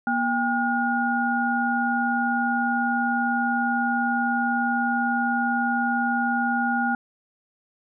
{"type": "tone cluster", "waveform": "sine", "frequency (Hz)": [238.9, 799, 1435], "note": ["A#3", "G5", "F6"], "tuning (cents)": [43, 33, 47], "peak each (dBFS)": -25, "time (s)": [0.07, 6.95], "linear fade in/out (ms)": 2, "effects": []}